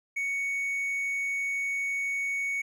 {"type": "tone", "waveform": "triangle", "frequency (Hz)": 2227, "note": "C#7", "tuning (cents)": 7, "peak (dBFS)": -26, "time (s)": [0.16, 2.62], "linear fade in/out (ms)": 10, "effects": []}